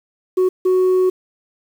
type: tone bursts at uneven times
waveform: sine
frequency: 370 Hz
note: F#4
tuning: in tune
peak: -9 dBFS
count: 2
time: 0.37-0.49 / 0.65-1.1 s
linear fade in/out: 10 ms
effects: tanh soft clip ceiling -11 dBFS + 7-bit